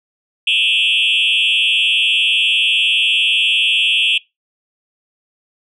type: tone with frequency modulation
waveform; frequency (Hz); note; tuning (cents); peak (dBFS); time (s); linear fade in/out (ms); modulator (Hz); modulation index
sine; 2960; F#7; 0; -10; 0.47-4.18; 5; 117; 3.5
effects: noise-tail reverb RT60 0.2 s tail -22 dB re dry + tanh soft clip ceiling -8 dBFS